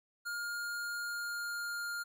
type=tone with pitch glide; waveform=square; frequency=1415 to 1406.9 Hz; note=F6 to F6; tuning=+22 to +12 cents; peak=-37 dBFS; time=0.25-2.04 s; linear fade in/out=20 ms; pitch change=-10 cents; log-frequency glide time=0.94-1.89 s; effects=13-bit